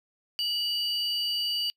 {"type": "tone pair together", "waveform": "triangle", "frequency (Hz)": [2930, 4641], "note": ["F#7", "D8"], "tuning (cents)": [-18, -21], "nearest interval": "minor sixth", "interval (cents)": 797, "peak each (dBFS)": -28, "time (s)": [0.39, 1.7], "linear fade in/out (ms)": 0, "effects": ["noise-tail reverb RT60 0.1 s tail -26 dB re dry"]}